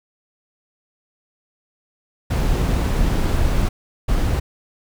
brown noise bursts at uneven times, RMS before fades -18 dBFS, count 2, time 2.3-3.69 / 4.08-4.4 s, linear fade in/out 10 ms, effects none

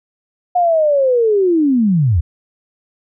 sine linear sweep, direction down, 726 to 71.5 Hz, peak -10 dBFS, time 0.55-2.21 s, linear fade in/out 10 ms, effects none

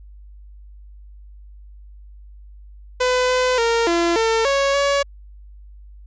sawtooth tone with pitch steps, 503 / 506 / 462.4 / 340.7 / 450.6 / 554 / 563 Hz, B4 / B4 / A#4 / F4 / A4 / C#5 / C#5, +32 / +42 / -14 / -43 / +41 / -1 / +27 cents, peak -12 dBFS, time 3-5.03 s, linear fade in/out 10 ms, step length 290 ms, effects added 50 Hz sine -39 dBFS peak until 6.06 s + resampled to 16000 Hz

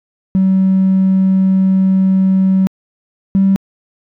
triangle tone pair in turn, 190 / 193.77 Hz, F#3 / G3, +46 / -20 cents, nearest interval unison, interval 34 cents, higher second, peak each -5 / -4 dBFS, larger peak second, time 0.35-2.67 / 3.35-3.56 s, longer first, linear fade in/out 0 ms, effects tanh soft clip ceiling -5 dBFS

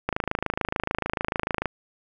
click train, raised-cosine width 0.5 ms, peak -9 dBFS, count 43, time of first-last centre 0.09-1.657 s, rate 26.8 Hz, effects none

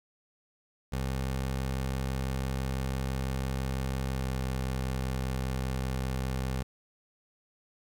20% pulse tone with pitch glide, 66 to 65.09 Hz, C2 to C2, +16 to -8 cents, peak -25 dBFS, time 0.92-6.63 s, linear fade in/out 10 ms, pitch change -24 cents, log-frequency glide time 4.11-4.29 s, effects 11-bit

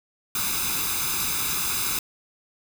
white noise with comb filter, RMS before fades -26 dBFS, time 0.35-1.99 s, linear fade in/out 2 ms, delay 0.8 ms, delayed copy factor +0.75, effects none

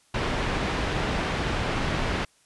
pink low-pass noise, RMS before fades -27 dBFS, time 0.14-2.25 s, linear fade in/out 5 ms, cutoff 3100 Hz, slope 12 dB/octave, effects white hiss -62 dBFS RMS until 2.45 s + resampled to 24000 Hz

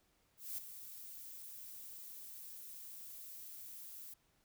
violet noise with ADSR envelope, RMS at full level -41 dBFS, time 0.37-4.14 s, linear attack 210 ms, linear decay 6 ms, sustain -10 dB, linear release 7 ms, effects pink hiss -75 dBFS RMS until 4.44 s

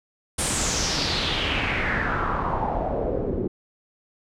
pink noise with low-pass filter sweep, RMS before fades -25 dBFS, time 0.38-3.48 s, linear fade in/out 10 ms, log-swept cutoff 9500 to 350 Hz, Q 4, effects none

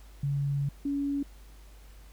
sine tone pair in turn, 141 / 282 Hz, C#3 / C#4, +30 / +30 cents, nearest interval octave, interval 1200 cents, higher second, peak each -26 / -27 dBFS, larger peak first, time 0.23-0.69 / 0.85-1.23 s, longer first, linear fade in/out 5 ms, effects added 50 Hz sine -48 dBFS peak until 2.12 s + pink hiss -59 dBFS RMS until 2.12 s

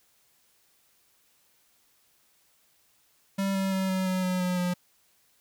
square tone with pitch steps, 195.3 / 192.83 / 190.4 / 187.99 / 185.62 / 183.28 / 180.96 / 178.68 Hz, G3 / G3 / F#3 / F#3 / F#3 / F#3 / F#3 / F3, -6 / -28 / +50 / +28 / +6 / -16 / -38 / +40 cents, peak -26 dBFS, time 3.38-4.74 s, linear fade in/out 10 ms, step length 170 ms, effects white hiss -66 dBFS RMS until 5.4 s

